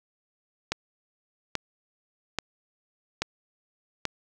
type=click train; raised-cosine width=0.2 ms; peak=-9 dBFS; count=5; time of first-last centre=0.72-4.053 s; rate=1.2 Hz; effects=none